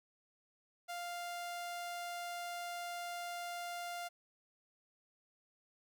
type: tone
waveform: sawtooth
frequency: 698.5 Hz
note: F5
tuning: in tune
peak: -37 dBFS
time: 0.88-4.09 s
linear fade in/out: 20 ms
effects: none